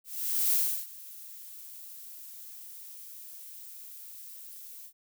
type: noise with ADSR envelope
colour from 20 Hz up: violet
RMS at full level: -25 dBFS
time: 0.04-4.93 s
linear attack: 490 ms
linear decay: 330 ms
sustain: -21 dB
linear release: 81 ms
effects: none